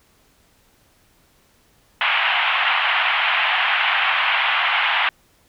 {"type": "band-pass noise", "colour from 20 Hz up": "white", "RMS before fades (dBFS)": -19, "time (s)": [2.01, 5.09], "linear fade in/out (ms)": 2, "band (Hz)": [720, 3100], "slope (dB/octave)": 48, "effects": ["pink hiss -58 dBFS RMS until 5.48 s"]}